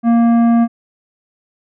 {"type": "tone with tanh clipping", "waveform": "triangle", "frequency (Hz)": 233.1, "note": "A#3", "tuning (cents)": 0, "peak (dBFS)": -10, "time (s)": [0.03, 0.68], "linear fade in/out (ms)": 50, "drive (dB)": 15, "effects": []}